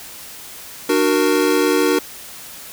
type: chord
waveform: square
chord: D augmented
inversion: none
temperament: equal with one note detuned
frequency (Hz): 299 / 370 / 466.2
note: D4 / F#4 / A#4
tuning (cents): +31 / 0 / 0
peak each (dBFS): -19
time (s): 0.89-1.99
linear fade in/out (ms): 5
effects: white hiss -36 dBFS RMS until 2.72 s